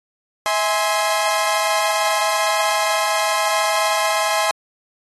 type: chord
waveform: sawtooth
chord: E augmented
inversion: none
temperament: equal with one note detuned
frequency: 647.2 / 830.6 / 1046.5 Hz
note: E5 / G#5 / B#5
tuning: -32 / 0 / 0 cents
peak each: -18 dBFS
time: 0.46-4.51 s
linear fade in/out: 0 ms
effects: AAC 32 kbps